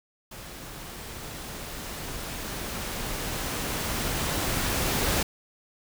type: noise with level ramp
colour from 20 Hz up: pink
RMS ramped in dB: -42 to -25 dBFS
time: 0.31-5.23 s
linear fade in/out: 5 ms
effects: none